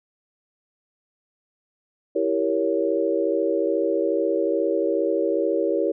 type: chord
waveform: sine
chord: E diminished seventh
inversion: none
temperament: equal with one note detuned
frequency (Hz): 329.6 / 392 / 466.2 / 557.6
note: E4 / G4 / Bb4 / Db5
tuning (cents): 0 / 0 / 0 / +10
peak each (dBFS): -25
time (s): 2.15-5.92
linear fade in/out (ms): 10
effects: none

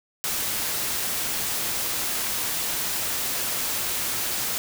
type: noise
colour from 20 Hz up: white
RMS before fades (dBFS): -27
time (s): 0.24-4.58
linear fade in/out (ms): 0
effects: none

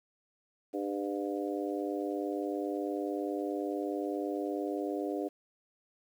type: harmonic tone with a mistuned harmonic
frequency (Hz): 100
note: G2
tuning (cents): +35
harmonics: 3 / 4 / 5 / 6 / 7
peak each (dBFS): -35 / -37 / -39 / -41 / -42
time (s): 0.73-5.29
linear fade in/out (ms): 20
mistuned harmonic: 7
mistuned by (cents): +23
effects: 10-bit

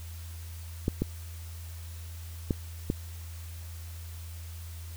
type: clicks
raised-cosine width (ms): 3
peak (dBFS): -13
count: 4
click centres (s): 0.881 / 1.02 / 2.508 / 2.901
effects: added 83 Hz sine -39 dBFS peak until 4.96 s + white hiss -51 dBFS RMS until 4.96 s

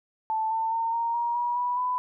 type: tone with pitch steps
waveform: sine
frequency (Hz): 880 / 895.9 / 912.1 / 928.6 / 945.3 / 962.4 / 979.8 / 997.5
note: A5 / A5 / A#5 / A#5 / A#5 / B5 / B5 / B5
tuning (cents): 0 / +31 / -38 / -7 / +24 / -45 / -14 / +17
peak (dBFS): -24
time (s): 0.3-1.98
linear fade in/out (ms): 0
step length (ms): 210
effects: none

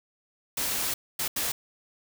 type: noise bursts at uneven times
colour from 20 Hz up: white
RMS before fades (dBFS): -29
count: 3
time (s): 0.57-0.94 / 1.19-1.28 / 1.36-1.52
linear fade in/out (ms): 5
effects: none

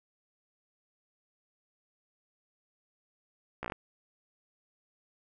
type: slowing click train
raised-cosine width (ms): 0.5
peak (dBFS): -21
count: 6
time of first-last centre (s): 3.63-3.722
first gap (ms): 15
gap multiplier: 1.1
effects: none

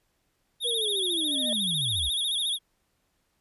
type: tone with vibrato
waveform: square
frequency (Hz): 3514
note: A7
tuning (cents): -3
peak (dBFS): -26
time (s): 0.6-2.59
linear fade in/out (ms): 50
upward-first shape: sine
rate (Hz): 14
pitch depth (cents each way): 120
type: linear sweep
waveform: sine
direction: down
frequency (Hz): 490 to 55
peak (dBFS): -32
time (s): 0.64-2.1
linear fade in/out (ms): 20
type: tone with exponential growth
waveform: triangle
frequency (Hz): 611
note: D#5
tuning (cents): -32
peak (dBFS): -28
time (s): 1.02-1.53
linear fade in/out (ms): 1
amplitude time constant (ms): 110
effects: pink hiss -73 dBFS RMS until 3.4 s + resampled to 32000 Hz

